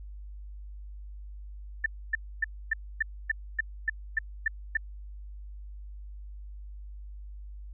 sine tone bursts, 1778 Hz, A6, 18 cents sharp, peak -22 dBFS, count 11, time 1.84-4.771 s, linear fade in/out 5 ms, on 21 ms, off 270 ms, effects added 50 Hz sine -40 dBFS peak until 7.73 s

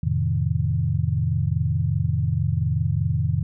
sine chord, F dominant seventh, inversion none, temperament equal, 87.31 / 110 / 130.81 / 155.56 Hz, F2 / A2 / C3 / Eb3, 0 / 0 / 0 / 0 cents, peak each -25 dBFS, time 0.03-3.43 s, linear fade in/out 5 ms, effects none

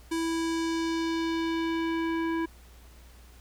square tone with low-pass filter sweep, 329 Hz, E4, 3 cents flat, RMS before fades -29 dBFS, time 0.11-2.46 s, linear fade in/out 10 ms, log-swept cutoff 10000 to 1800 Hz, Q 1.2, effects added 60 Hz sine -50 dBFS peak until 3.4 s + pink hiss -57 dBFS RMS until 3.4 s

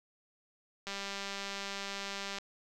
click train, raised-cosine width 0.2 ms, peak -22 dBFS, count 301, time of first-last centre 0.87-2.385 s, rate 198 Hz, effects none

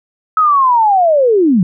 sine linear sweep, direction down, 1294 to 164.81 Hz, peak -7 dBFS, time 0.37-1.63 s, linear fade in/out 2 ms, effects none

